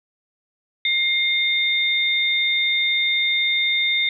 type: tone pair together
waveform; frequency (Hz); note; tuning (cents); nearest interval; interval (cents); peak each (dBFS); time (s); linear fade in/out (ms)
sine; 2118 / 3636; C7 / A#7; +21 / -44; major sixth; 935; -20; 0.85-4.09; 2
effects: none